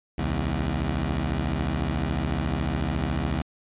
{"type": "beating tone pair", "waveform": "15% pulse", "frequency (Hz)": [65.8, 79.8], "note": ["C2", "D#2"], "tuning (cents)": [10, 44], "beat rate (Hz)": 14, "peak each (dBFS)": -21, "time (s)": [0.18, 3.42], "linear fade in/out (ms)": 5, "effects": ["resampled to 8000 Hz"]}